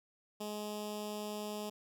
10% pulse tone with notch filter, 210 Hz, G#3, 19 cents sharp, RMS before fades -41 dBFS, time 0.4-1.7 s, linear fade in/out 10 ms, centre 1500 Hz, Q 0.86, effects none

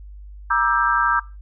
sine chord, E half-diminished seventh, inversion second, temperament just, 949.3 / 1186.7 / 1318.5 / 1582.2 Hz, Bb5 / D6 / E6 / G6, +31 / +18 / 0 / +16 cents, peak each -21 dBFS, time 0.5-1.2 s, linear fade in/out 10 ms, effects noise-tail reverb RT60 0.3 s tail -21 dB re dry + added 50 Hz sine -36 dBFS peak until 1.41 s

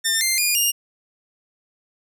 10% pulse tone with pitch steps, 1801 / 2093 / 2432 / 2826 Hz, A6 / C7 / D#7 / F7, +40 / 0 / -40 / +20 cents, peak -9 dBFS, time 0.04-0.72 s, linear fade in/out 20 ms, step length 170 ms, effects none

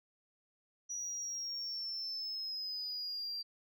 sine linear sweep, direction down, 5840 to 4699 Hz, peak -36 dBFS, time 0.89-3.43 s, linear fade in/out 20 ms, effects tanh soft clip ceiling -35 dBFS

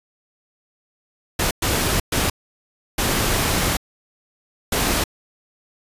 pink noise bursts at uneven times, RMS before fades -20 dBFS, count 5, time 1.39-1.51 / 1.62-2 / 2.12-2.3 / 2.98-3.77 / 4.72-5.04 s, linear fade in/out 5 ms, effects resampled to 32000 Hz

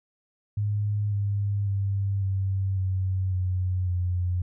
sine tone with pitch steps, 103.7 / 101.21 / 98.79 / 96.42 / 94.11 / 91.85 / 89.65 Hz, G#2 / G#2 / G2 / G2 / F#2 / F#2 / F2, -2 / -44 / +14 / -28 / +30 / -12 / +46 cents, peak -23 dBFS, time 0.57-4.42 s, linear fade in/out 5 ms, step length 550 ms, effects none

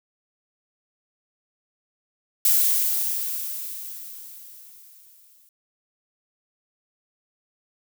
violet noise with exponential decay, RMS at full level -17 dBFS, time 2.45-5.49 s, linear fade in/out 2 ms, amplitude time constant 660 ms, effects none

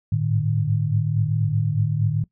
sine tone cluster, 101.3 / 104.9 / 109.6 / 150.6 Hz, G#2 / G#2 / A2 / D3, -43 / +18 / -6 / +44 cents, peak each -30 / -30 / -22 / -22 dBFS, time 0.12-2.24 s, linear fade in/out 5 ms, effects noise-tail reverb RT60 0.1 s tail -19 dB re dry

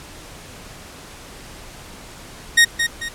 sawtooth tone with echo, 1864.7 Hz, A#6, in tune, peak -5 dBFS, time 2.57-2.65 s, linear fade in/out 10 ms, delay 220 ms, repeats 2, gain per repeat -8 dB, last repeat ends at 3.09 s, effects pink hiss -39 dBFS RMS until 3.14 s + low-pass 11000 Hz 12 dB/octave

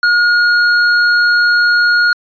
sine tone with hard clipping, 1435 Hz, F6, 47 cents sharp, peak -10 dBFS, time 0.03-2.13 s, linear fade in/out 2 ms, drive 14 dB, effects resampled to 11025 Hz

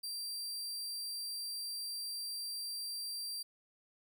sawtooth tone, 4712 Hz, D8, 5 cents sharp, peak -36 dBFS, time 0.03-3.43 s, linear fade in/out 10 ms, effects none

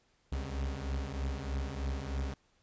40% pulse beating tone pair, 65.7 / 68.9 Hz, C2 / C#2, +8 / -10 cents, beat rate 3.2 Hz, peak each -37 / -35 dBFS, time 0.32-2.34 s, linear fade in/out 5 ms, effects pink hiss -71 dBFS RMS until 2.62 s + resampled to 16000 Hz

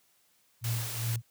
sine tone with tremolo, 115.5 Hz, A#2, 16 cents flat, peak -27 dBFS, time 0.61-1.22 s, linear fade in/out 50 ms, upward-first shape triangle, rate 2.5 Hz, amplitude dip 90%
white noise, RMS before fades -38 dBFS, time 0.64-1.16 s, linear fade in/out 2 ms
effects white hiss -68 dBFS RMS until 1.3 s + high-pass 60 Hz 12 dB/octave

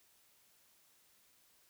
silence, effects white hiss -69 dBFS RMS until 1.69 s

